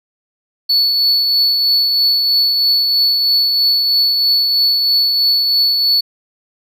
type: tone with tremolo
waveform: triangle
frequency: 4435 Hz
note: C#8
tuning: in tune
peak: -8 dBFS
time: 0.69-6.01 s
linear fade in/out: 10 ms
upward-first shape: triangle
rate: 3.1 Hz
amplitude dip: 35%
effects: none